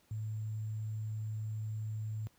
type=tone with sample-and-hold; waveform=sine; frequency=108.5 Hz; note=A2; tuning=24 cents flat; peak=-35 dBFS; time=0.11-2.27 s; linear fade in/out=0 ms; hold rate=7350 Hz; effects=pink hiss -69 dBFS RMS until 2.38 s + high-pass 60 Hz 12 dB/octave